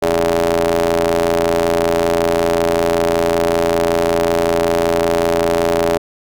sawtooth ring-modulated tone, 85.3 Hz, F2, 40 cents flat, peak -6 dBFS, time 0.02-5.98 s, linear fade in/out 10 ms, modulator 498 Hz, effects none

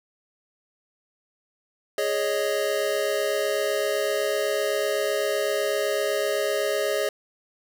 square chord, Ab suspended fourth, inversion none, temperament equal, 415.3 / 554.4 / 622.3 Hz, Ab4 / Db5 / Eb5, 0 / 0 / 0 cents, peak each -28 dBFS, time 1.98-7.09 s, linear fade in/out 2 ms, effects none

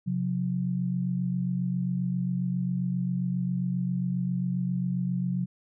sine tone pair together, 133.1 / 180.55 Hz, C3 / F#3, +30 / -42 cents, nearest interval perfect fourth, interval 528 cents, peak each -30 / -27 dBFS, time 0.06-5.46 s, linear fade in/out 20 ms, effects none

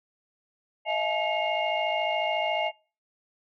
sine tone cluster, 632 / 686 / 856 / 2165 / 2808 Hz, D#5 / F5 / A5 / C#7 / F7, +27 / -31 / -48 / -41 / +9 cents, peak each -29 / -31 / -30 / -31 / -33 dBFS, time 0.85-2.72 s, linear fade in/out 50 ms, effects noise-tail reverb RT60 0.4 s tail -26 dB re dry + tanh soft clip ceiling -15 dBFS

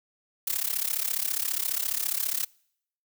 blue noise with amplitude modulation, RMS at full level -25 dBFS, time 0.47-2.45 s, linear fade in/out 5 ms, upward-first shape sine, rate 34.7 Hz, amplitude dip 90%, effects noise-tail reverb RT60 0.7 s tail -26 dB re dry

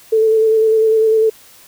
sine tone with vibrato, 441 Hz, A4, 4 cents sharp, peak -9 dBFS, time 0.12-1.3 s, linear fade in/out 10 ms, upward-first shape square, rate 10 Hz, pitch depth 17 cents each way, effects white hiss -44 dBFS RMS until 1.67 s

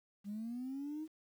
sine linear sweep, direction up, 197.4 to 319.5 Hz, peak -38 dBFS, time 0.24-1.08 s, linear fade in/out 50 ms, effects tanh soft clip ceiling -36 dBFS + 11-bit

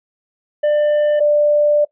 triangle / sine tone pair in turn, 595 / 591.6 Hz, D5 / D5, +22 / +13 cents, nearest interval unison, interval 9 cents, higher first, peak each -10 dBFS, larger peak neither, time 0.63-1.2 / 1.2-1.85 s, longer second, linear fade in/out 10 ms, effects noise-tail reverb RT60 0.1 s tail -21 dB re dry + resampled to 8000 Hz

